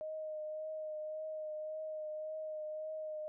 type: tone with vibrato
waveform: sine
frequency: 620 Hz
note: D#5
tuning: 6 cents flat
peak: -39 dBFS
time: 0.01-3.28 s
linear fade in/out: 0 ms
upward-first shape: triangle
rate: 1.8 Hz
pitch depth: 22 cents each way
effects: none